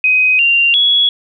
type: tone with pitch steps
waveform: sine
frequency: 2514 / 2774 / 3361 Hz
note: D#7 / F7 / G#7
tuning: +17 / -12 / +20 cents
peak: -8 dBFS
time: 0.04-1.09 s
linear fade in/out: 2 ms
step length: 350 ms
effects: none